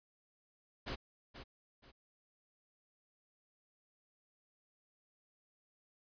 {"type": "noise with echo", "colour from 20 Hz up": "pink", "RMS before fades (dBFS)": -40, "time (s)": [0.86, 0.96], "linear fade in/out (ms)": 20, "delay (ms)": 480, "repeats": 2, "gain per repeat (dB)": -10, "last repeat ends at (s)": 1.92, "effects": ["resampled to 11025 Hz"]}